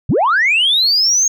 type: linear sweep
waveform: sine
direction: up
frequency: 73.6 to 6580 Hz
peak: -9 dBFS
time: 0.09-1.28 s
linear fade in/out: 5 ms
effects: tanh soft clip ceiling -7 dBFS